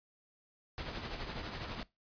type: noise with tremolo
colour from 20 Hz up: pink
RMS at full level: -39 dBFS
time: 0.78-1.83 s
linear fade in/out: 0 ms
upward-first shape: triangle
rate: 12 Hz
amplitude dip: 55%
effects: noise-tail reverb RT60 0.2 s tail -20 dB re dry + resampled to 11025 Hz